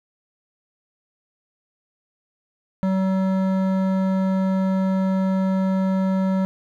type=tone with hard clipping; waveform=sine; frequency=189.9 Hz; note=F#3; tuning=45 cents sharp; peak=-20 dBFS; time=2.83-6.45 s; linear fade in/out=0 ms; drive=13 dB; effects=none